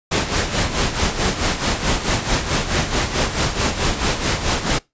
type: noise with tremolo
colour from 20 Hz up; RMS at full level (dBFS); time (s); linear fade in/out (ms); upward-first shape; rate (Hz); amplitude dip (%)
pink; -17; 0.11-4.79; 10; sine; 4.6; 65
effects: noise-tail reverb RT60 0.2 s tail -23 dB re dry + resampled to 16000 Hz